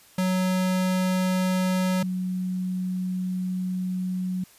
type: tone pair in turn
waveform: square / sine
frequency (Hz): 185.2 / 183.92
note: F#3 / F#3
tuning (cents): +2 / -10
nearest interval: unison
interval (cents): 12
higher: first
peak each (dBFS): -22 / -25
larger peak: first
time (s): 0.18-2.03 / 2.03-4.44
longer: second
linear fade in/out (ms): 5
effects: white hiss -54 dBFS RMS until 4.58 s + resampled to 32000 Hz